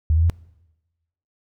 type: tone with pitch steps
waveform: sine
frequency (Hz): 78.1 / 81.5 / 84.7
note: D#2 / E2 / E2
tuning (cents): +7 / -19 / +48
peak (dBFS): -14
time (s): 0.1-0.298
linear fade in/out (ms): 0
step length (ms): 66
effects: noise-tail reverb RT60 1.0 s tail -21 dB re dry